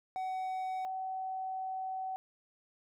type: tone pair in turn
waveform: triangle / sine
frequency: 751 / 756.7 Hz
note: F#5 / F#5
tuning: +26 / +39 cents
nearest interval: unison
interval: 13 cents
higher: second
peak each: -32 / -35 dBFS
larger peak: first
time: 0.16-0.85 / 0.85-2.16 s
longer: second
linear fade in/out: 0 ms
effects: none